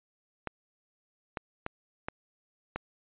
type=clicks; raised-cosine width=0.5 ms; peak=-18 dBFS; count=5; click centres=0.473 / 1.372 / 1.664 / 2.085 / 2.76 s; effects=resampled to 8000 Hz